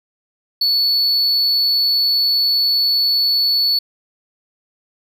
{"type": "tone", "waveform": "triangle", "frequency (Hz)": 4435, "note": "C#8", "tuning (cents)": 0, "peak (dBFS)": -12, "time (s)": [0.61, 3.79], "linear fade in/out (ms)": 5, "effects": []}